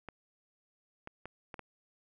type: clicks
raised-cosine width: 0.5 ms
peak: -28 dBFS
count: 5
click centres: 0.087 / 1.074 / 1.256 / 1.542 / 1.593 s
effects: none